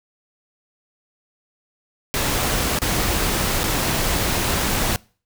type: noise with dropouts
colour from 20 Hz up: pink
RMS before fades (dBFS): -21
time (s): 2.14-4.96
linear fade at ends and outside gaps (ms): 0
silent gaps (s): 2.788-2.818 / 3.633-3.64
effects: noise-tail reverb RT60 0.4 s tail -24 dB re dry